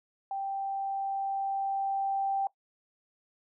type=tone with level ramp; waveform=sine; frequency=784 Hz; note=G5; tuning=in tune; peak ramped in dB=-31 to -26 dBFS; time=0.31-2.47 s; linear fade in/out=2 ms; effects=noise-tail reverb RT60 0.1 s tail -19 dB re dry